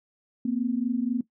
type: tone pair together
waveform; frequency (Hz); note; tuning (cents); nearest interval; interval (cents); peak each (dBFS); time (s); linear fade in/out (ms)
sine; 233.1 / 257.1; A#3 / C4; 0 / -30; major second; 170; -26 / -27; 0.45-1.21; 5
effects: noise-tail reverb RT60 0.1 s tail -17 dB re dry